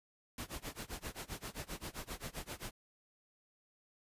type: noise with tremolo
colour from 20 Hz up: pink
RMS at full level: -42 dBFS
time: 0.38-2.71 s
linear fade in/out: 2 ms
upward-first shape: sine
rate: 7.6 Hz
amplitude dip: 95%
effects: resampled to 32000 Hz